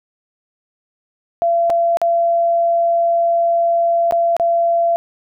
sine tone with dropouts, 680 Hz, F5, 46 cents flat, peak -12 dBFS, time 1.42-4.96 s, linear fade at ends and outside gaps 0 ms, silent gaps 1.698-1.702 / 1.971-2.016 / 4.11-4.123 / 4.366-4.398 s, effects none

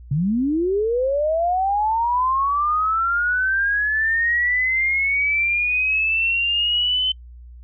sine linear sweep, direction up, 130.9 to 3060 Hz, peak -17 dBFS, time 0.11-7.12 s, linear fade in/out 5 ms, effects noise-tail reverb RT60 0.1 s tail -24 dB re dry + added 60 Hz sine -38 dBFS peak until 7.63 s

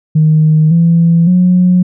sine tone with pitch steps, 155.56 / 167.69 / 180.77 Hz, D#3 / E3 / F#3, 0 / +30 / -40 cents, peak -4 dBFS, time 0.15-1.83 s, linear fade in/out 10 ms, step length 560 ms, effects tanh soft clip ceiling 0 dBFS

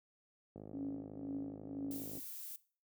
click train, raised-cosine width 2 ms, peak -35 dBFS, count 85, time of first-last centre 0.56-2.172 s, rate 52.1 Hz
sine tone with tremolo, 277.2 Hz, C#4, in tune, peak -37 dBFS, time 0.73-2.2 s, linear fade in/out 10 ms, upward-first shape triangle, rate 2 Hz, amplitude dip 95%
violet noise, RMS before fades -47 dBFS, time 1.91-2.56 s, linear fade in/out 0 ms
effects noise-tail reverb RT60 0.4 s tail -19 dB re dry + high-pass 100 Hz 12 dB/octave

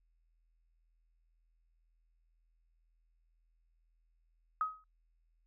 sine tone with exponential decay, 1265 Hz, D#6, 28 cents sharp, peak -27 dBFS, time 4.61-4.84 s, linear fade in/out 1 ms, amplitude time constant 50 ms, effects noise-tail reverb RT60 0.2 s tail -26 dB re dry + added 41 Hz sine -70 dBFS peak until 5.46 s

